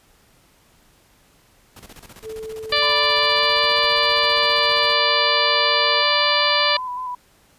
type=noise with tremolo; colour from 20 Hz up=pink; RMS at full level=-41 dBFS; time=1.76-4.94 s; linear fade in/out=5 ms; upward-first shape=square; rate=15 Hz; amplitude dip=75%
type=tone with pitch glide; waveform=sine; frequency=440 to 462.4 Hz; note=A4 to A#4; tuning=0 to -14 cents; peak=-29 dBFS; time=2.22-6.04 s; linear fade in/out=50 ms; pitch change=+86 cents; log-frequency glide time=3.16-3.8 s
type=harmonic tone; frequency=587.3 Hz; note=D5; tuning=in tune; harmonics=1 / 2 / 3 / 4 / 5 / 6 / 7 / 8; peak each=-24 / -24 / -24 / -24 / -24 / -24 / -24 / -24 dBFS; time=2.72-6.77 s; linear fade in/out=5 ms
type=tone with vibrato; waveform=sine; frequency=1001 Hz; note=B5; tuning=23 cents sharp; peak=-25 dBFS; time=2.82-7.15 s; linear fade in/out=5 ms; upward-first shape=square; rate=5.3 Hz; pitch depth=23 cents each way
effects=pink hiss -56 dBFS RMS until 7.58 s + resampled to 32000 Hz